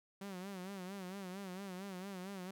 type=tone with vibrato; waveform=sawtooth; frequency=190 Hz; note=F#3; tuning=46 cents sharp; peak=-40 dBFS; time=0.21-2.51 s; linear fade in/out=5 ms; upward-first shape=sine; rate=4.4 Hz; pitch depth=100 cents each way; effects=none